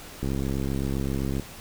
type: click train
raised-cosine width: 3 ms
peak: -16 dBFS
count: 80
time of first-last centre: 0.23-1.397 s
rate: 67.7 Hz
effects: pink hiss -43 dBFS RMS until 1.6 s